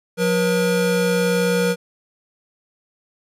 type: tone pair together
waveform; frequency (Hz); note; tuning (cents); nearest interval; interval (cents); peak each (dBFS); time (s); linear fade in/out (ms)
square; 179.5 / 479.2; F3 / A#4; +48 / +48; octave + perfect fourth; 1700; -21 / -19; 0.17-1.76; 50
effects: resampled to 32000 Hz